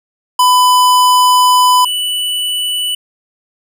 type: tone pair in turn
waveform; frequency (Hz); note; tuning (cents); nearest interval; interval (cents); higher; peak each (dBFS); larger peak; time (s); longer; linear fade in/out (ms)
square; 1000 / 2969; B5 / F#7; +21 / +5; octave + perfect fifth; 1884; second; -7 / -15; first; 0.39-1.85 / 1.85-2.95; first; 5
effects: none